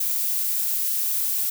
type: noise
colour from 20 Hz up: violet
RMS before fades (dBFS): -24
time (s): 0-1.5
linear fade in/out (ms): 5
effects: none